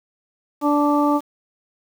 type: harmonic tone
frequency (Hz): 292.2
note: D4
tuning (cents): -9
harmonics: 1 / 2 / 3 / 4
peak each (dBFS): -17 / -23 / -22 / -23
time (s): 0.61-1.21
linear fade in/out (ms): 50
effects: 7-bit